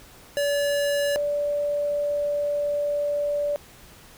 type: tone pair in turn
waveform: square / sine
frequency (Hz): 573 / 582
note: D5 / D5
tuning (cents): -43 / -16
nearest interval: unison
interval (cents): 27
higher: second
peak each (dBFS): -22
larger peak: neither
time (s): 0.37-1.16 / 1.16-3.56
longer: second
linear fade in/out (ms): 0
effects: pink hiss -49 dBFS RMS until 4.17 s